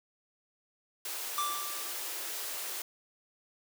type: high-pass noise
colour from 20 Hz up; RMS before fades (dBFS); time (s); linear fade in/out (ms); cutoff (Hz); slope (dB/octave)
white; -38; 1.05-2.82; 2; 310; 96
type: tone with exponential decay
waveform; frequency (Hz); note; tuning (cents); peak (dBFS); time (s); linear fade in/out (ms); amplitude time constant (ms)
square; 1174.7; D6; 0; -29; 1.38-2.21; 1; 180
effects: none